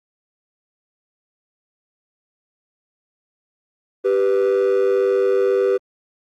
triangle tone pair together, 392 / 493.9 Hz, G4 / B4, 0 / 0 cents, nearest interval major third, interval 400 cents, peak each -13 / -15 dBFS, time 4.04-5.78 s, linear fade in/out 20 ms, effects tanh soft clip ceiling -10 dBFS + Opus 32 kbps

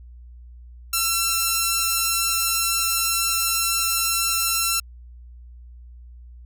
5% pulse tone, 1349 Hz, E6, 40 cents sharp, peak -8 dBFS, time 0.93-4.8 s, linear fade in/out 5 ms, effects added 60 Hz sine -40 dBFS peak until 6.45 s

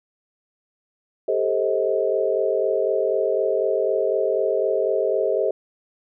sine chord, A half-diminished seventh, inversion third, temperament just, 396 / 440 / 528 / 633.6 Hz, G4 / A4 / C5 / Eb5, +18 / 0 / +16 / +31 cents, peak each -24 dBFS, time 1.28-5.51 s, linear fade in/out 5 ms, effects none

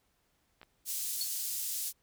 clicks, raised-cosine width 0.3 ms, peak -35 / -35 dBFS, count 2, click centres 0.615 / 0.631 s
white band-pass noise, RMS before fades -36 dBFS, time 0.85-1.93 s, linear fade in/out 50 ms, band 5700 to 16000 Hz, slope 12 dB/octave
sine tone with exponential decay, 4400 Hz, C#8, 14 cents flat, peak -29 dBFS, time 1.21-1.31 s, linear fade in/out 2 ms, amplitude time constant 20 ms
effects pink hiss -74 dBFS RMS until 2.02 s

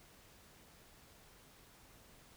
silence, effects pink hiss -62 dBFS RMS until 2.36 s

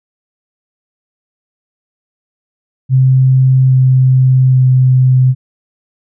sine tone with pitch steps, 130.81 / 129.83 / 128.86 Hz, C3 / C3 / C3, 0 / -13 / -26 cents, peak -5 dBFS, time 2.89-5.35 s, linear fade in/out 50 ms, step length 820 ms, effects none

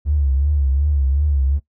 triangle tone with vibrato, 70.5 Hz, C#2, 30 cents sharp, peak -10 dBFS, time 0.05-1.6 s, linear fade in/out 50 ms, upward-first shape triangle, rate 2.7 Hz, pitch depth 120 cents each way, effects noise-tail reverb RT60 0.1 s tail -19 dB re dry + tanh soft clip ceiling -12 dBFS

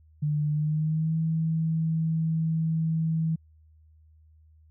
sine tone with pitch glide, 149.4 to 161.05 Hz, D3 to E3, +30 to -40 cents, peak -23 dBFS, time 0.22-3.36 s, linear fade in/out 10 ms, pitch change +130 cents, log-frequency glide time 0.49-1.16 s, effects added 78 Hz sine -54 dBFS peak until 4.7 s

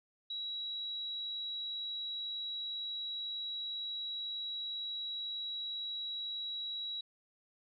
sine tone, 3883 Hz, B7, 30 cents flat, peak -37 dBFS, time 0.3-7.01 s, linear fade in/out 5 ms, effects none

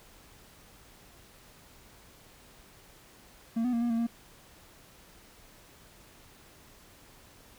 triangle tone with pitch steps, 228.3 / 248.3 / 233.2 / 238.4 / 229 / 233.1 Hz, A#3 / B3 / A#3 / A#3 / A#3 / A#3, -36 / +9 / +1 / +39 / -31 / 0 cents, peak -24 dBFS, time 3.56-4.07 s, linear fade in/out 10 ms, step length 85 ms, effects pink hiss -56 dBFS RMS until 7.58 s

